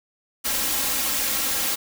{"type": "noise with comb filter", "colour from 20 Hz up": "white", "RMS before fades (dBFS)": -24, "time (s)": [0.44, 1.76], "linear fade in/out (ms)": 20, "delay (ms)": 3.7, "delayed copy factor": 0.65, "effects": []}